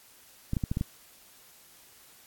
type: clicks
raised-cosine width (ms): 5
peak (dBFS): -16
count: 6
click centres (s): 0.534 / 0.568 / 0.638 / 0.715 / 0.771 / 0.811
effects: white hiss -56 dBFS RMS until 2.26 s + AAC 64 kbps